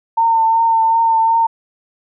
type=tone with vibrato; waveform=sine; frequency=906 Hz; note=A#5; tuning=50 cents flat; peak=-10 dBFS; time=0.17-1.47 s; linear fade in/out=10 ms; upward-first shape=triangle; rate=2.7 Hz; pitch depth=24 cents each way; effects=none